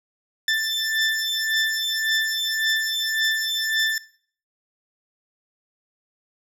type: beating tone pair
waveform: 20% pulse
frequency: 1769 / 1770.8 Hz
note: A6 / A6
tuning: +9 / +11 cents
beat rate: 1.8 Hz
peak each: -19 dBFS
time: 0.48-3.98 s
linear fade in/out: 2 ms
effects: noise-tail reverb RT60 0.5 s tail -18 dB re dry + low-pass 12000 Hz 12 dB/octave